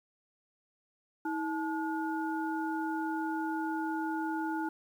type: tone cluster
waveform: sine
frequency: 320.3 / 865 / 1439 Hz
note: E4 / A5 / F#6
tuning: -50 / -30 / -49 cents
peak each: -33 / -36 / -40 dBFS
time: 1.25-4.69 s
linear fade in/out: 5 ms
effects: 10-bit